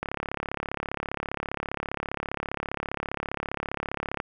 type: click train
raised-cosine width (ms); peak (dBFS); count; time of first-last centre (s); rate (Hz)
0.5; -14; 147; 0.03-4.201; 35
effects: none